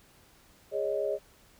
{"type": "chord", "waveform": "sine", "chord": "Ab suspended fourth", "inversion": "none", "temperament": "equal with one note detuned", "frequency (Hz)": [412, 554.4, 622.3], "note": ["Ab4", "Db5", "Eb5"], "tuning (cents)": [-14, 0, 0], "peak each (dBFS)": -32, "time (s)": [0.71, 1.19], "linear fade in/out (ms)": 50, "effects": ["pink hiss -60 dBFS RMS until 1.59 s"]}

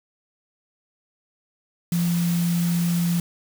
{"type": "tone in noise", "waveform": "sine", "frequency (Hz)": 172, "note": "F3", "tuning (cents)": -26, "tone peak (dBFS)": -19, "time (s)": [1.92, 3.2], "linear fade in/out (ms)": 2, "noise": "white", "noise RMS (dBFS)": -34, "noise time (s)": [1.92, 3.2], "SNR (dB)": 12, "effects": []}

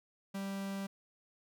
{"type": "tone", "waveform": "45% pulse", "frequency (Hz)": 196, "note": "G3", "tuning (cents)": 0, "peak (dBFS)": -37, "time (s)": [0.34, 0.87], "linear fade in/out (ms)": 10, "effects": []}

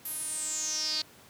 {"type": "tone with band-pass filter sweep", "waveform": "sawtooth", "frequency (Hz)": 309.3, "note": "D#4", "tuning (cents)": -10, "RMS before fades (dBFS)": -33, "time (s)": [0.05, 1.02], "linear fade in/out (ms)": 5, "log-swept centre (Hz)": [12000, 4400], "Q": 9.3, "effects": ["pink hiss -55 dBFS RMS until 1.29 s", "high-pass 100 Hz 12 dB/octave"]}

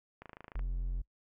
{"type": "click train", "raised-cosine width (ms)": 0.5, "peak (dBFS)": -32, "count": 11, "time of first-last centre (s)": [0.22, 0.593], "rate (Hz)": 26.8}
{"type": "tone", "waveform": "triangle", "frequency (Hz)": 43.73, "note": "F1", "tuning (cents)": 3, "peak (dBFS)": -30, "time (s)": [0.55, 1.02], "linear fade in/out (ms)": 10}
{"effects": ["noise-tail reverb RT60 0.1 s tail -24 dB re dry"]}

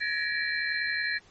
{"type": "tone cluster", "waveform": "sine", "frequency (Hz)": [1689, 1844, 1915, 2328, 4135], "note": ["G#6", "A#6", "A#6", "D7", "C8"], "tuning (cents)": [29, -19, 46, -16, -21], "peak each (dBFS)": [-30, -34, -35, -35, -35], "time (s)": [0, 1.19], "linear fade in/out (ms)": 20, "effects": ["pink hiss -58 dBFS RMS until 1.3 s", "MP3 32 kbps"]}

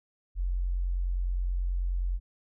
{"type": "tone", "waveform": "sine", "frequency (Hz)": 44.73, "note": "F1", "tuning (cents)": 42, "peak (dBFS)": -26, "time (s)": [0.35, 2.2], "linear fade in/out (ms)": 50, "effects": []}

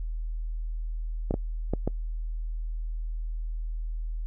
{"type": "clicks", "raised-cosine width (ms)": 2, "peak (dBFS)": -13, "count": 4, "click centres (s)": [1.309, 1.341, 1.736, 1.876], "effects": ["noise-tail reverb RT60 0.1 s tail -25 dB re dry", "added 40 Hz sine -29 dBFS peak until 4.26 s"]}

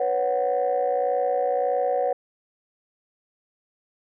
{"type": "chord", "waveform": "sine", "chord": "B suspended second", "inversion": "none", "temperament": "just", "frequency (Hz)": [493.9, 555.6, 740.8], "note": ["B4", "C#5", "F#5"], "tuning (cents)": [0, 4, 2], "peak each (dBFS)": -24, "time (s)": [0, 2.13], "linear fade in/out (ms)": 5, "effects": ["tanh soft clip ceiling -14 dBFS"]}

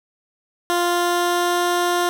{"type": "tone with pitch glide", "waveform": "15% pulse", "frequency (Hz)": [349.2, 351.8], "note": ["F4", "F4"], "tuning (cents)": [0, 13], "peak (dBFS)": -11, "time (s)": [0.7, 2.09], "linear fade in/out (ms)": 0, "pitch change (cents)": 13, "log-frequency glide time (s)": [0.85, 1.64], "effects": []}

